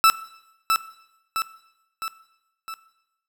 40% pulse tone with echo, 1318.5 Hz, E6, in tune, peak -11 dBFS, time 0.04-0.1 s, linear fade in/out 0 ms, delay 660 ms, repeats 4, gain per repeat -5 dB, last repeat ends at 2.74 s, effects noise-tail reverb RT60 0.9 s tail -17 dB re dry

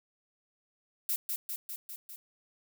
violet noise with echo, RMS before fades -31 dBFS, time 1.09-1.16 s, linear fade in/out 0 ms, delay 200 ms, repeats 5, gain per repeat -3 dB, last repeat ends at 2.16 s, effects none

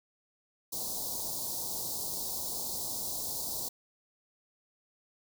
white band-stop noise, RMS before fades -36 dBFS, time 0.72-3.69 s, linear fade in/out 10 ms, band 990 to 4000 Hz, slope 48 dB/octave, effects none

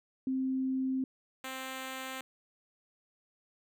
sine / 5% pulse tone pair in turn, 262.3 / 262.3 Hz, C4 / C4, +4 / +4 cents, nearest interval unison, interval 0 cents, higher neither, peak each -29 / -27 dBFS, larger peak second, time 0.27-1.04 / 1.44-2.21 s, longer neither, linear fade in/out 2 ms, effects none

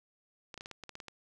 clicks, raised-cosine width 0.2 ms, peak -27 dBFS, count 10, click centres 0.542 / 0.577 / 0.609 / 0.659 / 0.713 / 0.837 / 0.893 / 0.954 / 1.002 / 1.083 s, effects none

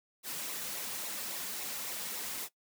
white noise with flanger, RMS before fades -39 dBFS, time 0.23-2.49 s, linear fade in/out 50 ms, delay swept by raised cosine 0.62 to 3.12 ms, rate 3.6 Hz, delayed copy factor -0.5, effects noise-tail reverb RT60 0.1 s tail -18 dB re dry + high-pass 150 Hz 12 dB/octave

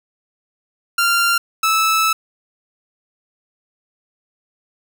sawtooth tone pair in turn, 1387 / 1309.2 Hz, F6 / E6, -12 / -12 cents, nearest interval minor second, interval 100 cents, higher first, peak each -10 dBFS, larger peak neither, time 0.98-1.38 / 1.63-2.13 s, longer second, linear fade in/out 5 ms, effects none

